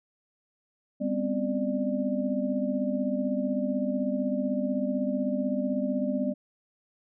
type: tone cluster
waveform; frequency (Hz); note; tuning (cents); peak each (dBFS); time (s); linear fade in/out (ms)
sine; 200.7 / 251.3 / 267.2 / 595; G3 / B3 / C4 / D5; +41 / +30 / +36 / +22; -31 / -29 / -33 / -32; 1-6.34; 20
effects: none